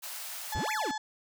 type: high-pass noise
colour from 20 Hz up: white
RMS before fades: -40 dBFS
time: 0.02-0.55 s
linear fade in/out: 20 ms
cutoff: 580 Hz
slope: 48 dB/octave
type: harmonic tone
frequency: 861 Hz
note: A5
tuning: 38 cents flat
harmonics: 1 / 2 / 4 / 5 / 6 / 7 / 8 / 9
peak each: -33 / -39 / -45 / -47 / -49 / -50 / -51 / -52 dBFS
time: 0.52-0.98 s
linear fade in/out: 5 ms
type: exponential two-way sweep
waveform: square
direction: up then down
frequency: 55 to 2637 to 235.8 Hz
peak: -33 dBFS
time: 0.55-0.91 s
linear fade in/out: 0 ms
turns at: 0.72 s
effects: none